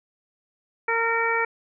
harmonic tone, 459 Hz, A#4, 27 cents flat, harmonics 1 / 2 / 3 / 4 / 5, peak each -27 / -27 / -27 / -27 / -27 dBFS, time 0.88-1.45 s, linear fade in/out 5 ms, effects none

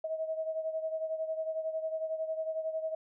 sine beating tone pair, 636 / 647 Hz, D#5 / E5, +38 / -32 cents, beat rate 11 Hz, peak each -33 / -39 dBFS, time 0.04-2.95 s, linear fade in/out 5 ms, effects none

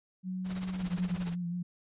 sine tone, 185 Hz, F#3, in tune, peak -33 dBFS, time 0.23-1.23 s, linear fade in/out 50 ms
pink noise with tremolo, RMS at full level -42 dBFS, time 0.44-1.36 s, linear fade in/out 50 ms, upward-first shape sine, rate 17 Hz, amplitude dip 75%
sine tone with vibrato, 174.61 Hz, F3, in tune, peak -32 dBFS, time 0.83-1.63 s, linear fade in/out 10 ms, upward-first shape sine, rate 5.8 Hz, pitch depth 37 cents each way
effects resampled to 8000 Hz

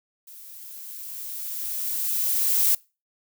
violet noise with level ramp, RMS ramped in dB -45 to -19 dBFS, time 0.27-2.75 s, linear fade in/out 5 ms, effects noise-tail reverb RT60 0.3 s tail -24 dB re dry

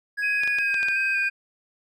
triangle tone with pitch glide, 1661.2 to 1580.7 Hz, G#6 to G6, 0 to +14 cents, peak -23 dBFS, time 0.17-1.3 s, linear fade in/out 20 ms, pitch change -86 cents, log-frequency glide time 0.53-0.83 s
sine tone with vibrato, 2489 Hz, D#7, in tune, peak -23 dBFS, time 0.22-1.3 s, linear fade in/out 20 ms, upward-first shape square, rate 2.7 Hz, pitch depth 18 cents each way
clicks, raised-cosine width 0.2 ms, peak -17 dBFS, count 6, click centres 0.435 / 0.476 / 0.586 / 0.743 / 0.83 / 0.885 s
effects none

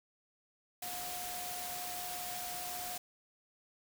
sine tone in noise, 718 Hz, F5, 48 cents sharp, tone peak -44 dBFS, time 0.82-2.98 s, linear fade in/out 5 ms, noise white, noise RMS -42 dBFS, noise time 0.82-2.98 s, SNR -5 dB, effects none

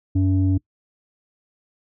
sine tone pair together, 94.8 / 284.3 Hz, F#2 / C#4, +43 / +44 cents, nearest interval octave + perfect fifth, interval 1901 cents, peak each -16 / -19 dBFS, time 0.15-0.58 s, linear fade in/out 10 ms, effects noise-tail reverb RT60 0.1 s tail -23 dB re dry + tanh soft clip ceiling -12 dBFS

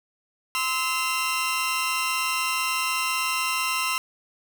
sawtooth tone cluster, 1034 / 1299 / 2754 Hz, C6 / E6 / F7, -21 / -26 / -25 cents, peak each -24 / -26 / -24 dBFS, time 0.55-3.98 s, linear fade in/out 0 ms, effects none

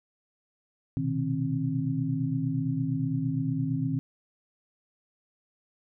sine tone cluster, 122.2 / 130.9 / 157.5 / 266.2 Hz, B2 / C3 / D#3 / C4, -18 / +1 / +21 / +30 cents, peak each -33 / -33 / -30 / -30 dBFS, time 0.97-3.99 s, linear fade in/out 0 ms, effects none

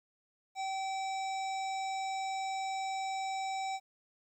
harmonic tone, 770 Hz, G5, 31 cents flat, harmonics 1 / 3 / 5 / 7 / 9 / 10, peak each -34 / -44 / -48 / -51 / -53 / -54 dBFS, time 0.55-3.8 s, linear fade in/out 50 ms, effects 12-bit

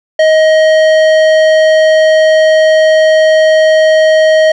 sine tone with tanh clipping, 629 Hz, D#5, 19 cents sharp, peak -6 dBFS, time 0.19-4.52 s, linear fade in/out 5 ms, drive 14 dB, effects none

